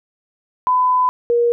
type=tone pair in turn; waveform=sine; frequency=1005 / 474.3 Hz; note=B5 / A#4; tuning=+30 / +30 cents; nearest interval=octave + minor second; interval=1300 cents; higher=first; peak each=-12 dBFS; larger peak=neither; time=0.67-1.09 / 1.3-1.52 s; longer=first; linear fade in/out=0 ms; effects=none